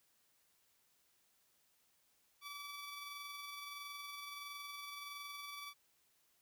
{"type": "tone with amplitude modulation", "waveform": "15% pulse", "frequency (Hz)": 1152, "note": "D6", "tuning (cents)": -34, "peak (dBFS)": -39, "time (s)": [2.41, 5.74], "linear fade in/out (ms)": 50, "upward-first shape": "sine", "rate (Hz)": 21.5, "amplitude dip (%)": 30, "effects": ["white hiss -75 dBFS RMS until 6.41 s"]}